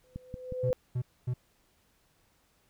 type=tone with exponential growth; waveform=sine; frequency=507 Hz; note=B4; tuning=45 cents sharp; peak=-24 dBFS; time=0.04-0.73 s; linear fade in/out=0 ms; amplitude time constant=150 ms
type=click train; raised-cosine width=5 ms; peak=-26 dBFS; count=4; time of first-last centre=0.16-0.704 s; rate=5.51 Hz
type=tone bursts; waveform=triangle; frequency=124.1 Hz; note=B2; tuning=9 cents sharp; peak=-26 dBFS; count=3; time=0.63-1.34 s; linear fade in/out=10 ms; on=70 ms; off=250 ms
effects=pink hiss -69 dBFS RMS until 2.69 s